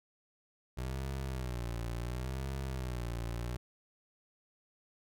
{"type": "tone with vibrato", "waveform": "25% pulse", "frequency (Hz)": 62.3, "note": "B1", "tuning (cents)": 16, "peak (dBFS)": -32, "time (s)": [0.77, 3.57], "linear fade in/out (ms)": 10, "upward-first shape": "sine", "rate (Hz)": 0.71, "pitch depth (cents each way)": 130, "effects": []}